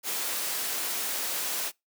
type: high-pass noise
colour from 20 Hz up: white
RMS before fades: -31 dBFS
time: 0.03-1.72 s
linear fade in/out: 50 ms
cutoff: 280 Hz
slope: 12 dB/octave
effects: noise-tail reverb RT60 0.2 s tail -25 dB re dry